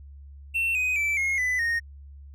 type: tone with pitch steps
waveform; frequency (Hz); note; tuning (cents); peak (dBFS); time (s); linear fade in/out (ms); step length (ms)
triangle; 2700 / 2505 / 2323 / 2155 / 1999.5 / 1854.8; E7 / D#7 / D7 / C#7 / B6 / A#6; +41 / +11 / -20 / -49 / +21 / -9; -21; 0.54-1.8; 20; 210
effects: added 70 Hz sine -42 dBFS peak until 2.34 s